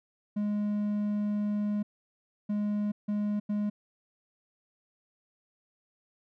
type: tone bursts at uneven times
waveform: triangle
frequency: 207.7 Hz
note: G#3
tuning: in tune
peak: -25 dBFS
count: 4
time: 0.36-1.83 / 2.49-2.92 / 3.08-3.4 / 3.49-3.7 s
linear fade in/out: 10 ms
effects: none